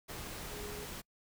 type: tone in noise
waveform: sine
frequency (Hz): 415.3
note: G#4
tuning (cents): 0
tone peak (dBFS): -46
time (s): 0.5-0.86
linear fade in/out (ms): 20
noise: pink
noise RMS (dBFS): -44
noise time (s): 0.08-1.02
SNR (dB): -5
effects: noise-tail reverb RT60 0.1 s tail -26 dB re dry